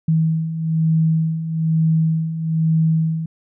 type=beating tone pair; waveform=sine; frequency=159.8 / 160.9 Hz; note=D#3 / E3; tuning=+47 / -42 cents; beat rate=1.1 Hz; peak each=-22 / -16 dBFS; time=0.08-3.26 s; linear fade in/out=5 ms; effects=none